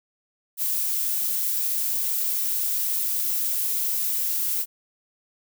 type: noise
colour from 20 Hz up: violet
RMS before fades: -25 dBFS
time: 0.57-4.66 s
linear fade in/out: 50 ms
effects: none